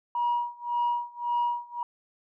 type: tone with tremolo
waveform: sine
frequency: 958 Hz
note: A#5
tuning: 47 cents sharp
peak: -21 dBFS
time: 0.15-1.83 s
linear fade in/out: 2 ms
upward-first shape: sine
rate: 1.8 Hz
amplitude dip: 95%
effects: tanh soft clip ceiling -20 dBFS